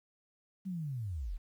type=linear sweep; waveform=sine; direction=down; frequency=196 to 30.87 Hz; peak=-35 dBFS; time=0.65-1.38 s; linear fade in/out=20 ms; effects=11-bit

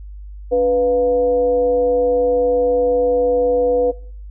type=tone with frequency modulation; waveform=sine; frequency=493.9 Hz; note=B4; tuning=in tune; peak=-12 dBFS; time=0.51-3.92 s; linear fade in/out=20 ms; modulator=210 Hz; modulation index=0.4; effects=noise-tail reverb RT60 0.5 s tail -21 dB re dry + added 50 Hz sine -31 dBFS peak until 4.3 s

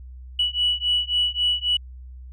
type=beating tone pair; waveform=sine; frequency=2943 / 2946.7 Hz; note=F#7 / F#7; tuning=-10 / -8 cents; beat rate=3.7 Hz; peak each=-22 dBFS; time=0.39-1.77 s; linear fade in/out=5 ms; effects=tanh soft clip ceiling -12 dBFS + added 63 Hz sine -37 dBFS peak until 2.32 s

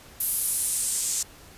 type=noise with band-pass filter sweep; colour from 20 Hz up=white; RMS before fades=-27 dBFS; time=0.2-1.23 s; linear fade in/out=5 ms; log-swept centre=12000 to 7100 Hz; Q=2.5; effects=pink hiss -49 dBFS RMS until 1.57 s + resampled to 32000 Hz

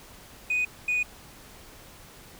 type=tone pair in turn; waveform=sine; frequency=2489 / 2473 Hz; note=D#7 / D#7; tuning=0 / -11 cents; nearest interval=unison; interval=11 cents; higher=first; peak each=-21 dBFS; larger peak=neither; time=0.5-0.65 / 0.88-1.03 s; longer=neither; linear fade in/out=5 ms; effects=tanh soft clip ceiling -21 dBFS + pink hiss -49 dBFS RMS until 2.39 s

